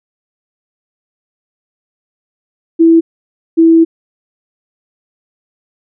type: tone pair in turn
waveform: sine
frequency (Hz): 329.6 / 328.3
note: E4 / E4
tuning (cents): 0 / -7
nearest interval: unison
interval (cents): 7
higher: first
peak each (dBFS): -3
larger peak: neither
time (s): 2.79-3.01 / 3.57-3.85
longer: second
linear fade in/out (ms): 20
effects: none